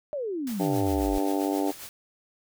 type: exponential sweep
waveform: sine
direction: down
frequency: 617 to 41.81 Hz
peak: -28 dBFS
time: 0.13-1.18 s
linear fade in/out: 0 ms
type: noise with tremolo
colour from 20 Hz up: white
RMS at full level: -40 dBFS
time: 0.47-1.89 s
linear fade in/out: 0 ms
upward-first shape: sine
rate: 7.5 Hz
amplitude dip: 50%
type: harmonic tone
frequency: 97.8 Hz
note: G2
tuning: 4 cents flat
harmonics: 3 / 4 / 5 / 6 / 7 / 8 / 9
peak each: -26 / -31 / -35 / -36 / -35 / -34 / -38 dBFS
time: 0.59-1.72 s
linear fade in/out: 20 ms
effects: none